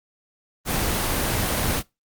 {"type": "noise", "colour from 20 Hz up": "pink", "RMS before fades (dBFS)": -23, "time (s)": [0.65, 1.83], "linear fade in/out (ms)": 50, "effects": ["noise-tail reverb RT60 0.2 s tail -21 dB re dry", "Opus 24 kbps"]}